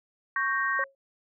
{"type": "chord", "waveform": "sine", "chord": "G diminished", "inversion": "second", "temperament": "equal", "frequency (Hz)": [1108.7, 1568, 1864.7], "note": ["Db6", "G6", "Bb6"], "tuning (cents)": [0, 0, 0], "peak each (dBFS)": -29, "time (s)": [0.36, 0.84], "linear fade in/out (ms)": 2}
{"type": "tone with exponential decay", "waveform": "sine", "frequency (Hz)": 546, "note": "C#5", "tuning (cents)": -26, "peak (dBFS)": -29, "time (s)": [0.79, 0.95], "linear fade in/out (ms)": 2, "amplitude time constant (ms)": 34}
{"effects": []}